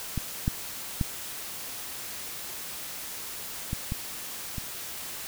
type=clicks; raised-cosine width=5 ms; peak=-16 / -12 / -13 / -17 / -17 / -21 dBFS; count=6; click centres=0.177 / 0.479 / 1.012 / 3.731 / 3.921 / 4.582 s; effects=white hiss -38 dBFS RMS until 5.27 s